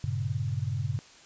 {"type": "chord", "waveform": "sine", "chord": "G diminished", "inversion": "none", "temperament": "equal", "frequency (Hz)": [98, 116.54, 138.59], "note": ["G2", "Bb2", "Db3"], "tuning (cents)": [0, 0, 0], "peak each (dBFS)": [-32, -32, -32], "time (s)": [0.04, 0.99], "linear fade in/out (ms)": 0, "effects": ["white hiss -53 dBFS RMS until 1.25 s", "resampled to 16000 Hz"]}